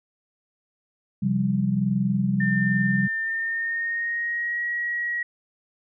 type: chord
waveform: sine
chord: C suspended fourth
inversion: none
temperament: equal with one note detuned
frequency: 132.64 / 174.61 / 196 Hz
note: C3 / F3 / G3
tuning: +24 / 0 / 0 cents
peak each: -26 / -27 / -22 dBFS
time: 1.22-3.08 s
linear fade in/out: 10 ms
type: tone with pitch glide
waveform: sine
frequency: 1800 to 1907 Hz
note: A6 to A#6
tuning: +39 to +39 cents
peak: -24 dBFS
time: 2.4-5.23 s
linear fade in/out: 5 ms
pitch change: +100 cents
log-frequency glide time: 3.21-4.64 s
effects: none